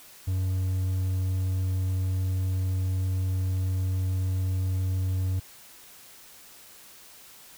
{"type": "tone", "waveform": "triangle", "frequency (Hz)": 93.2, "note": "F#2", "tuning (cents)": 13, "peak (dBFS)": -22, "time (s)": [0.27, 5.4], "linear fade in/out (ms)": 10, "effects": ["white hiss -50 dBFS RMS until 7.57 s"]}